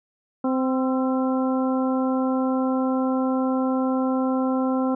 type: harmonic tone with a mistuned harmonic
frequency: 260 Hz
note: C4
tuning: 11 cents flat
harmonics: 1 / 2 / 3 / 4 / 5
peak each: -21 / -27 / -31 / -33 / -35 dBFS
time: 0.44-4.95 s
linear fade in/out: 5 ms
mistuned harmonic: 5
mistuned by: +51 cents
effects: none